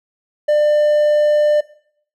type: tone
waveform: triangle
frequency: 597 Hz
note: D5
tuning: 28 cents sharp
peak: -9 dBFS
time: 0.48-1.61 s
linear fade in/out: 10 ms
effects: noise-tail reverb RT60 0.6 s tail -18 dB re dry